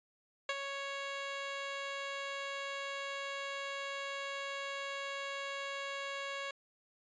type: tone with ADSR envelope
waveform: 10% pulse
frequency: 554.4 Hz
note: C#5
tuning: in tune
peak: -23 dBFS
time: 0.49-6.51 s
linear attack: 3 ms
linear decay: 41 ms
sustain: -7 dB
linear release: 3 ms
effects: resampled to 16000 Hz